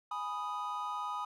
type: chord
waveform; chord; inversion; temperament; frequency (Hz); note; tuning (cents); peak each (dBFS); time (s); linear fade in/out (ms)
triangle; G# minor; none; equal; 830.6 / 987.8 / 1244.5; G#5 / B5 / D#6; 0 / 0 / 0; -40 / -38 / -36; 0.11-1.25; 5
effects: none